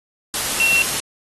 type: tone in noise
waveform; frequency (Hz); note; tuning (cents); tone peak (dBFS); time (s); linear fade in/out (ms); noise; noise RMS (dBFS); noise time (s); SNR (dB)
sine; 2722; F7; -45; -13; 0.6-0.82; 0; white; -22; 0.34-1; +6
effects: AAC 32 kbps